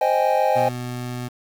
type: chord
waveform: triangle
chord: Ab major seventh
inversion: first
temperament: equal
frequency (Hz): 523.3 / 622.3 / 784 / 830.6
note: C5 / Eb5 / G5 / Ab5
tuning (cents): 0 / 0 / 0 / 0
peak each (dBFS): -20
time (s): 0.01-0.69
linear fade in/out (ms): 5
type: tone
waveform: 25% pulse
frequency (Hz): 123.47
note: B2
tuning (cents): 0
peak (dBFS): -23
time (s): 0.55-1.29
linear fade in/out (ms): 20
effects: 7-bit